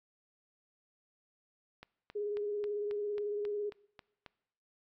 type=click train; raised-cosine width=0.3 ms; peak=-32 dBFS; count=10; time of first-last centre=1.83-4.262 s; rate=3.7 Hz
type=tone with vibrato; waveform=sine; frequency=413.7 Hz; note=G#4; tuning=7 cents flat; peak=-33 dBFS; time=2.15-3.7 s; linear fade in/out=10 ms; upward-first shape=sine; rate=18 Hz; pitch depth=25 cents each way
effects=noise-tail reverb RT60 0.9 s tail -22 dB re dry